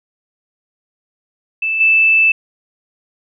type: tone with level steps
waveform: sine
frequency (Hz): 2637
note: E7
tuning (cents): 0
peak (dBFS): -15 / -8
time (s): 1.62-2.32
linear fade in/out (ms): 5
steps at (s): 1.8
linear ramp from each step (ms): 10
effects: none